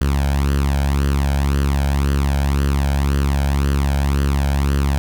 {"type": "tone with flanger", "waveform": "sawtooth", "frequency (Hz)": 70, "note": "C#2", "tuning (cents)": 18, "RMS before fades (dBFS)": -17, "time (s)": [0.01, 4.98], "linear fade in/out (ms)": 0, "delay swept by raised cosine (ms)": [0.65, 1.3], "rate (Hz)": 1.9, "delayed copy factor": 0.65, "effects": []}